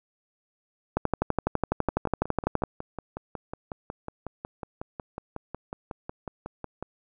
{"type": "two click trains", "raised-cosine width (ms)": 1, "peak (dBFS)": [-9, -20], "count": [21, 28], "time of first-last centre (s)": [[0.97, 2.637], [1.89, 6.826]], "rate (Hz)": [12, 5.47], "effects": []}